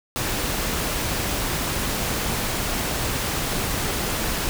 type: noise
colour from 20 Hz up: pink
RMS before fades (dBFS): -25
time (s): 0.16-4.49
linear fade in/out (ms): 0
effects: none